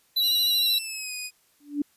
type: tone with vibrato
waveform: square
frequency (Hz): 3951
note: B7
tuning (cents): 0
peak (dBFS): -21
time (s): 0.16-0.79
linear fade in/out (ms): 10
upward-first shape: square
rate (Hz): 13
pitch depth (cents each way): 20
type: tone with pitch glide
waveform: 15% pulse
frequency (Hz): 2853 to 2484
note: F7 to D#7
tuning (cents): +36 to -3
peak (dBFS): -25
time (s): 0.21-1.31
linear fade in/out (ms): 50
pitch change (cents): -239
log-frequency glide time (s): 0.49-1.14
type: tone with exponential growth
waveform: sine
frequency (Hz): 289.9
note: D4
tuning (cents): -22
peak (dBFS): -19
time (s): 1.6-1.82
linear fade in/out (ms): 5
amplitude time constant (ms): 46
effects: white hiss -64 dBFS RMS until 1.96 s + resampled to 32000 Hz